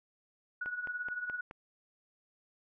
sine tone with tremolo, 1465 Hz, F#6, 18 cents flat, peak -32 dBFS, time 0.61-1.41 s, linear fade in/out 5 ms, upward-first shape triangle, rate 18 Hz, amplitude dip 75%
click train, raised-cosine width 0.5 ms, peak -30 dBFS, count 5, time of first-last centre 0.66-1.511 s, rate 4.7 Hz
effects none

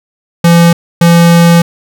square tone bursts at uneven times, 170 Hz, F3, 46 cents flat, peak -3 dBFS, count 2, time 0.44-0.73 / 1.01-1.62 s, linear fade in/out 5 ms, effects none

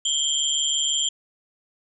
sine tone cluster, 3098 / 3244 / 7210 Hz, G7 / G#7 / A8, -21 / -41 / +41 cents, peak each -25 dBFS, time 0.05-1.09 s, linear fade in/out 5 ms, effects none

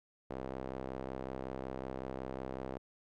sawtooth tone with band-pass filter, 65.41 Hz, C2, in tune, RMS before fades -42 dBFS, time 0.3-2.78 s, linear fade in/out 5 ms, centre 520 Hz, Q 1.1, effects none

